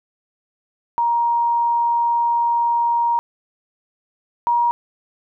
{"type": "tone pair in turn", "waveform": "sine", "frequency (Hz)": [941, 949.7], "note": ["A#5", "A#5"], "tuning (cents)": [16, 32], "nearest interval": "unison", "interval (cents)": 16, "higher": "second", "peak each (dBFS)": [-15, -14], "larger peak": "second", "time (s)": [[0.98, 3.19], [4.47, 4.71]], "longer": "first", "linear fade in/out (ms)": 0, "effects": []}